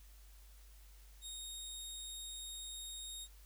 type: tone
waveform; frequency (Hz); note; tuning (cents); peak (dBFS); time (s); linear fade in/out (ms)
20% pulse; 3729; A#7; 0; -39; 1.21-3.28; 50
effects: added 50 Hz sine -56 dBFS peak until 3.45 s + white hiss -66 dBFS RMS until 3.45 s